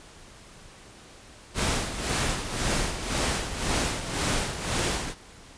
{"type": "noise with tremolo", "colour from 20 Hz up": "pink", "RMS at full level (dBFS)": -25, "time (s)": [1.54, 5.15], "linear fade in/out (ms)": 50, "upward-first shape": "sine", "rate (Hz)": 1.9, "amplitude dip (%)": 65, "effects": ["pink hiss -49 dBFS RMS until 5.57 s", "resampled to 22050 Hz"]}